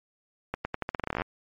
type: accelerating click train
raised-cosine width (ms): 0.5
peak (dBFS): -14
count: 17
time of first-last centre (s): 0.54-1.219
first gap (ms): 110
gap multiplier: 0.85
effects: MP3 48 kbps